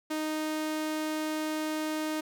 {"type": "tone", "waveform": "sawtooth", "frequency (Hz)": 310, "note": "D#4", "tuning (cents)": -6, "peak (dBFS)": -26, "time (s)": [0.1, 2.21], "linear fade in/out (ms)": 10, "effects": []}